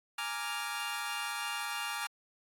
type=chord; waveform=20% pulse; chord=Bb dominant seventh; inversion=third; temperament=equal; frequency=830.6 / 932.3 / 1174.7 / 1396.9 Hz; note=Ab5 / Bb5 / D6 / F6; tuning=0 / 0 / 0 / 0 cents; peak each=-36 / -37 / -36 / -34 dBFS; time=0.18-2.07 s; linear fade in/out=5 ms; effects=AAC 48 kbps